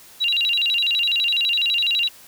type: tone with vibrato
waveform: sine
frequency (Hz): 3300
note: G#7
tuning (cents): -12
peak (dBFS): -17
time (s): 0.2-2.09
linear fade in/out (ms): 20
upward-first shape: square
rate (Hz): 12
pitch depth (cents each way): 290
effects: white hiss -46 dBFS RMS until 2.27 s